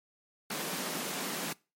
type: high-pass noise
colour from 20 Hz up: pink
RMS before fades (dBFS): -36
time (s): 0.5-1.53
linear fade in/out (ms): 5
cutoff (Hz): 150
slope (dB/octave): 96
effects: noise-tail reverb RT60 0.3 s tail -23 dB re dry + MP3 64 kbps